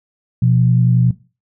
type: tone pair together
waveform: sine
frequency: 123.38 / 174.3 Hz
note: B2 / F3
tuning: -1 / -3 cents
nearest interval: tritone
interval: 598 cents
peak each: -11 / -16 dBFS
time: 0.42-1.11 s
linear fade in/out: 5 ms
effects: noise-tail reverb RT60 0.3 s tail -17 dB re dry